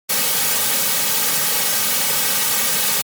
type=noise with comb filter; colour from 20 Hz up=white; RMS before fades=-18 dBFS; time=0.09-3.02 s; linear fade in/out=10 ms; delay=2.9 ms; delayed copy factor=-0.85; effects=high-pass 150 Hz 12 dB/octave + MP3 96 kbps